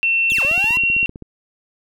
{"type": "tone with pitch glide", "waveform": "sine", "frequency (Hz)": [2700, 2739], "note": ["E7", "F7"], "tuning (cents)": [41, -34], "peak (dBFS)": -14, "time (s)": [0.03, 1.06], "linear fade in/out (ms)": 0, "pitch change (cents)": 25, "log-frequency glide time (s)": [0.45, 0.51]}
{"type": "linear two-way sweep", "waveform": "sawtooth", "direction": "down then up", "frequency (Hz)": [3729, 518, 1023], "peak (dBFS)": -23, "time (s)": [0.3, 0.77], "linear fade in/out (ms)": 0, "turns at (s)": 0.43}
{"type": "click train", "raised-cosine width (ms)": 3, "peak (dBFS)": -20, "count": 15, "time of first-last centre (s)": [0.32, 1.223], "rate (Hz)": 15.5}
{"effects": []}